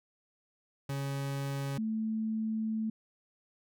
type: tone pair in turn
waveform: 40% pulse / sine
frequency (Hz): 138.59 / 220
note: C#3 / A3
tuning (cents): 0 / 0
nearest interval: minor sixth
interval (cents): 800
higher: second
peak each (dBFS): -32 / -30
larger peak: second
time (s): 0.89-1.78 / 1.78-2.9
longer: second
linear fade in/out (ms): 5
effects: none